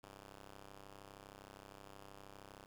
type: ring-modulated tone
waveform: 5% pulse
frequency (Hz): 99.3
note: G2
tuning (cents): +23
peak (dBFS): -40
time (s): 0.03-2.66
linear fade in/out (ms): 5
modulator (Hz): 215
effects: 12-bit